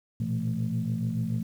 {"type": "tone cluster", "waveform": "sine", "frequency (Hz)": [115.4, 122.4, 169.6, 221.2], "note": ["A#2", "B2", "E3", "A3"], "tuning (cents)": [-17, -15, 50, 9], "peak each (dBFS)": -31, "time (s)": [0.2, 1.43], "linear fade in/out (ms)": 5, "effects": ["tanh soft clip ceiling -19 dBFS", "9-bit"]}